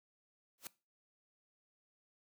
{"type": "noise with exponential growth", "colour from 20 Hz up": "white", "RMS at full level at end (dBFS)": -41, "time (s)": [0.58, 0.67], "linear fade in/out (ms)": 1, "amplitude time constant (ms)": 18, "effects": ["noise-tail reverb RT60 0.3 s tail -20 dB re dry", "high-pass 150 Hz 12 dB/octave"]}